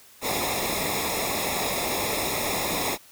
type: noise with comb filter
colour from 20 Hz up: pink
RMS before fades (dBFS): -27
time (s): 0.21-2.98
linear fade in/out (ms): 50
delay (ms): 0.66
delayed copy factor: -0.85
effects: white hiss -52 dBFS RMS until 3.11 s